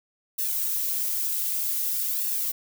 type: noise with flanger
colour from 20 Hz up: violet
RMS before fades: -27 dBFS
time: 0.38-2.52 s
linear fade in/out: 10 ms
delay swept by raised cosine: 1.1 to 5.8 ms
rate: 0.53 Hz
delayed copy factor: +0.7
effects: none